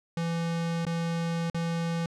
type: tone with dropouts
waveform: square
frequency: 167.5 Hz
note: E3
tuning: 28 cents sharp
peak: -28 dBFS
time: 0.17-2.06 s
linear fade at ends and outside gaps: 2 ms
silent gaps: 0.852-0.866 / 1.5-1.545 s
effects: low-pass 7000 Hz 12 dB/octave